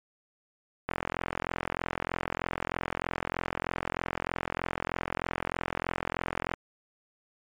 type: click train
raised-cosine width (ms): 0.5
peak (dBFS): -14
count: 245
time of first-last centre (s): 0.89-6.538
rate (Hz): 43.2
effects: MP3 96 kbps